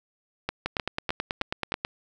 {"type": "two click trains", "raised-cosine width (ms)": 0.3, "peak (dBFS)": [-11, -11], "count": [5, 12], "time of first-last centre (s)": [[0.49, 1.721], [0.66, 1.849]], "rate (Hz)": [3.25, 9.25], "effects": []}